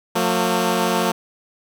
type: tone pair together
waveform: 10% pulse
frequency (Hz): 179.9 / 226.7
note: F#3 / A#3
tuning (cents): -48 / -48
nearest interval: major third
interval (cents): 400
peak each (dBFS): -12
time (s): 0.15-1.12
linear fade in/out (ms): 10
effects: none